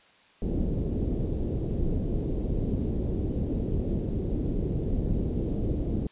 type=low-pass noise; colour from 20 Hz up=pink; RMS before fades=-28 dBFS; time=0.42-6.07 s; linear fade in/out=2 ms; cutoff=430 Hz; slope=24 dB/octave; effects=white hiss -58 dBFS RMS until 6.11 s + resampled to 8000 Hz